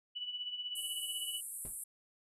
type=tone with tremolo; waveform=sine; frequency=2960 Hz; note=F#7; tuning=in tune; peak=-35 dBFS; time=0.15-1.41 s; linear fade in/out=20 ms; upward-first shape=triangle; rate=16 Hz; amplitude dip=70%
type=band-pass noise; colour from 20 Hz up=white; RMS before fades=-44 dBFS; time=0.75-1.84 s; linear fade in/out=5 ms; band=8100 to 12000 Hz; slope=96 dB/octave
type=noise with exponential decay; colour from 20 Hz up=brown; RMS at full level=-43 dBFS; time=1.65-1.78 s; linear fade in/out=1 ms; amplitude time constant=28 ms
effects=none